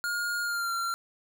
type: tone with pitch glide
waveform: square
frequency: 1423 to 1372.1 Hz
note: F6 to F6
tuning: +32 to -31 cents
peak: -29 dBFS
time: 0.04-0.94 s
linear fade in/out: 0 ms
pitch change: -63 cents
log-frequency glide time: 0.42-0.73 s
effects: none